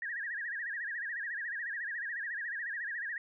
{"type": "tone with vibrato", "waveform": "sine", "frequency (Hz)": 1760, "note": "A6", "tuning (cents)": 0, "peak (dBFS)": -35, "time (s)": [0.02, 3.18], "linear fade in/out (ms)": 2, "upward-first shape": "sine", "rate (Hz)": 14, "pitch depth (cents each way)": 160, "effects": []}